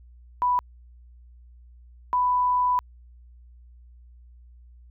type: tone pair in turn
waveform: sine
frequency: 987.8 / 992.9 Hz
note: B5 / B5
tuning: 0 / +9 cents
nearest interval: unison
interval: 9 cents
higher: second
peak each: -19 dBFS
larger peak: neither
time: 0.42-0.59 / 2.13-2.79 s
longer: second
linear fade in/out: 0 ms
effects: added 60 Hz sine -47 dBFS peak until 4.9 s